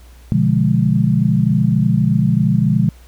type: chord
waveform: sine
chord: B diminished seventh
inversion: none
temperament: equal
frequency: 123.47 / 146.83 / 174.61 / 207.7 Hz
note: B2 / D3 / F3 / Ab3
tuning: 0 / 0 / 0 / 0 cents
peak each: -17 dBFS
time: 0.32-2.89 s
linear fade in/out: 0 ms
effects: added 60 Hz sine -39 dBFS peak until 3.07 s + pink hiss -50 dBFS RMS until 3.07 s